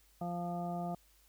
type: harmonic tone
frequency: 174.2 Hz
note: F3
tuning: 4 cents flat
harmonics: 1 / 2 / 3 / 4 / 5 / 7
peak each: -38 / -47 / -50 / -39 / -51 / -52 dBFS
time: 0.21-0.95 s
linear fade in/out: 5 ms
effects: added 50 Hz sine -67 dBFS peak until 1.28 s + white hiss -68 dBFS RMS until 1.28 s